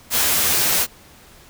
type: noise with comb filter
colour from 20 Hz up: white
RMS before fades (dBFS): -18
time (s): 0.1-0.87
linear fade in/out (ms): 50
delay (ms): 12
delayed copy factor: +0.55
effects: pink hiss -47 dBFS RMS until 1.49 s